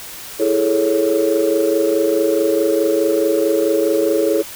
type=chord; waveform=sine; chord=A major seventh; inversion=second; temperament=equal; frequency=329.6 / 415.3 / 440 / 554.4 Hz; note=E4 / G#4 / A4 / C#5; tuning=0 / 0 / 0 / 0 cents; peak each=-18 dBFS; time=0.39-4.43 s; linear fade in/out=20 ms; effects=tanh soft clip ceiling -6 dBFS + white hiss -33 dBFS RMS until 4.55 s